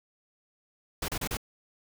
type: noise bursts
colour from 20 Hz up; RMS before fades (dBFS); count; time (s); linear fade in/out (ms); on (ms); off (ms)
pink; -32; 4; 1.02-1.371; 5; 63; 33
effects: none

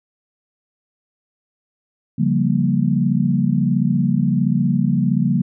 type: chord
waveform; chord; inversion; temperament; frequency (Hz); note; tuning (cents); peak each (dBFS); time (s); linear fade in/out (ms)
sine; G half-diminished seventh; second; equal with one note detuned; 140.53 / 174.61 / 196 / 233.1; Db3 / F3 / G3 / Bb3; +24 / 0 / 0 / 0; -20; 2.18-5.42; 10
effects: none

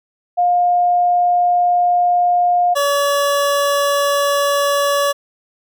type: tone pair in turn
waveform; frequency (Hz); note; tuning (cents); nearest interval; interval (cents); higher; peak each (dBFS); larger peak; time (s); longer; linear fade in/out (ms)
sine / 25% pulse; 709 / 568.6; F5 / C#5; +26 / +44; major third; 382; first; -11 / -10; second; 0.37-2.75 / 2.75-5.13; neither; 20
effects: none

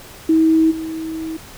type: tone with level steps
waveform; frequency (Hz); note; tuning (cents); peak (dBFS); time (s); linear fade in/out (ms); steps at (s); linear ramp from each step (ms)
sine; 320.9; E4; -46; -10 / -23; 0.29-1.37; 5; 0.7; 20
effects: pink hiss -39 dBFS RMS until 1.57 s

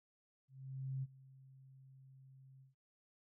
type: tone with ADSR envelope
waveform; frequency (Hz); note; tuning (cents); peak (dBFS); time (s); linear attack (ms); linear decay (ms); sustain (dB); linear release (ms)
sine; 133.2; C3; +31; -37; 0.48-2.75; 550; 34; -21; 140
effects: none

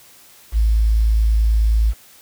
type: tone with quantisation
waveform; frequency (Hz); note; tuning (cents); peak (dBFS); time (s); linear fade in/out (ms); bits
sine; 54.7; A1; -9; -12; 0.52-1.94; 50; 7
effects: white hiss -47 dBFS RMS until 2.21 s

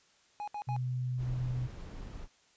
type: tone bursts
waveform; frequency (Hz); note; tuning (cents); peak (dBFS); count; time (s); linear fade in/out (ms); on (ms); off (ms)
triangle; 831; G#5; +1; -34; 3; 0.4-0.764; 0; 76; 68
type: tone with pitch glide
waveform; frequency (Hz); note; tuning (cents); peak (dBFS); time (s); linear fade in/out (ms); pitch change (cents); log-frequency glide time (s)
sine; 126 to 124.99; B2 to B2; +35 to +21; -31; 0.67-1.68; 20; -14; 0.92-1.54
type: noise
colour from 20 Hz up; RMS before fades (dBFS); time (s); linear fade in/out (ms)
brown; -43; 1.17-2.28; 50
effects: white hiss -66 dBFS RMS until 2.56 s + resampled to 16000 Hz

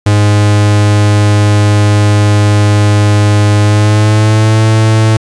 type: tone with pitch glide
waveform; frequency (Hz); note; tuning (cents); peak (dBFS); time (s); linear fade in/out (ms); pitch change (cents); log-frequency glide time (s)
45% pulse; 103.83 to 110; G#2 to A2; 0 to 0; -5; 0.06-5.17; 5; +100; 3.58-4.62
effects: resampled to 22050 Hz + 7-bit

